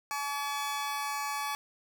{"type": "tone pair together", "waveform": "sawtooth", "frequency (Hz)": [855, 1140.3], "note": ["A5", "C#6"], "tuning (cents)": [-50, 49], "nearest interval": "perfect fourth", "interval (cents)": 499, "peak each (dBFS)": [-31, -31], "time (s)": [0.11, 1.55], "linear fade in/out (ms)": 0, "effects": []}